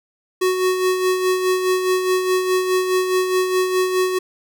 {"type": "tone with tremolo", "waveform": "square", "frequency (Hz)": 370, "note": "F#4", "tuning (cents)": 0, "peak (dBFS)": -15, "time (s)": [0.41, 4.19], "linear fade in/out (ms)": 10, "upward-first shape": "sine", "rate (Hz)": 4.8, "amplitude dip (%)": 50, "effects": []}